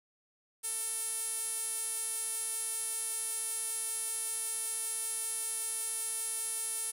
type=tone with band-pass filter; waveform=sawtooth; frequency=447.4 Hz; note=A4; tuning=29 cents sharp; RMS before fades=-36 dBFS; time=0.63-6.92 s; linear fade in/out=20 ms; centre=10000 Hz; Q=6.5; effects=none